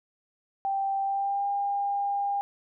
sine tone with pitch glide, 784 to 803.7 Hz, G5 to G5, 0 to +43 cents, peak -25 dBFS, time 0.65-2.41 s, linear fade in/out 0 ms, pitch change +43 cents, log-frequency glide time 1.02-1.47 s, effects none

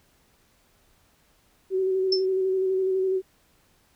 sine tone with vibrato, 378.2 Hz, F#4, 38 cents sharp, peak -21 dBFS, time 1.7-3.22 s, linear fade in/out 50 ms, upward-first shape square, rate 12 Hz, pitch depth 18 cents each way
sine tone with exponential decay, 5300 Hz, E8, 9 cents sharp, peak -18 dBFS, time 2.12-2.26 s, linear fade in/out 5 ms, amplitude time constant 29 ms
effects pink hiss -63 dBFS RMS until 3.95 s

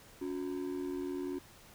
triangle ring-modulated tone, 321.8 Hz, E4, 42 cents flat, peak -30 dBFS, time 0.21-1.39 s, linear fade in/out 10 ms, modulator 40.3 Hz, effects pink hiss -57 dBFS RMS until 1.74 s

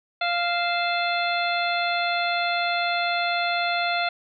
harmonic tone with a mistuned harmonic, 696 Hz, F5, 6 cents flat, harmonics 1 / 2 / 3 / 4 / 5 / 6, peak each -25 / -28 / -30 / -31 / -32 / -33 dBFS, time 0.21-4.09 s, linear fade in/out 5 ms, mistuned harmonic 4, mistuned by -100 cents, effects none

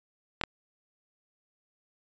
clicks, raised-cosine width 0.3 ms, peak -12 dBFS, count 2, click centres 0.413 / 0.437 s, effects resampled to 16000 Hz

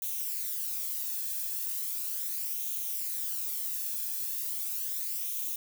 violet noise with flanger, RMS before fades -34 dBFS, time 0.02-5.56 s, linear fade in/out 2 ms, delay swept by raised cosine 0.3 to 1.2 ms, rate 0.37 Hz, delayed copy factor +0.55, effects none

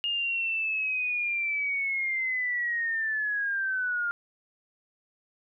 sine linear sweep, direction down, 2844 to 1400 Hz, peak -26 dBFS, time 0.04-4.11 s, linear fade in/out 0 ms, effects none

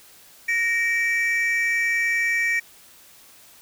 triangle tone pair together, 1862.5 / 2313 Hz, A#6 / D7, -2 / -27 cents, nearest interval major third, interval 375 cents, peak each -20 dBFS, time 0.48-2.6 s, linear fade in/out 10 ms, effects tanh soft clip ceiling -12 dBFS + white hiss -50 dBFS RMS until 3.61 s

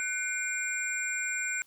sine tone cluster, 1500 / 2131 / 2369 / 7420 Hz, F#6 / C7 / D7 / A#8, +23 / +31 / +14 / -9 cents, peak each -34 / -38 / -36 / -34 dBFS, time 0-1.62 s, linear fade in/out 0 ms, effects white hiss -63 dBFS RMS until 1.66 s

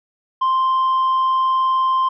sine tone with tanh clipping, 1046.5 Hz, C6, in tune, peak -15 dBFS, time 0.41-2.09 s, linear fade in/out 10 ms, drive 2 dB, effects none

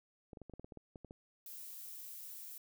clicks, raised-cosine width 2 ms, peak -36 dBFS, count 12, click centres 0.332 / 0.372 / 0.417 / 0.497 / 0.537 / 0.596 / 0.645 / 0.722 / 0.773 / 0.958 / 1.047 / 1.109 s
violet noise, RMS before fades -49 dBFS, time 1.46-2.58 s, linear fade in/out 2 ms
effects none

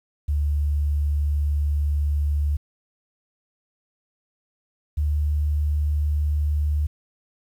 sine tone pair in turn, 73.2 / 74.44 Hz, D2 / D2, -5 / +24 cents, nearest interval unison, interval 29 cents, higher second, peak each -19 dBFS, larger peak neither, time 0.28-2.57 / 4.97-6.87 s, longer first, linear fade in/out 10 ms, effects 9-bit

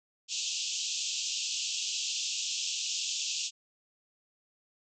white band-pass noise, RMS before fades -34 dBFS, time 0.28-3.51 s, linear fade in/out 50 ms, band 2600 to 7400 Hz, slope 96 dB/octave, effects none

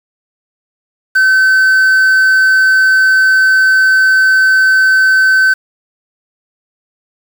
triangle tone with quantisation, 1532 Hz, G6, 40 cents flat, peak -4 dBFS, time 1.15-5.54 s, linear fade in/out 10 ms, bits 5, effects none

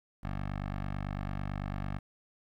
10% pulse tone with notch filter, 49 Hz, G1, in tune, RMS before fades -36 dBFS, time 0.23-1.99 s, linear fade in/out 10 ms, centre 370 Hz, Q 0.89, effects low-pass 2000 Hz 12 dB/octave + 11-bit

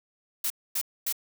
blue noise bursts, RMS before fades -28 dBFS, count 3, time 0.44-1.126 s, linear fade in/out 5 ms, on 62 ms, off 250 ms, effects none

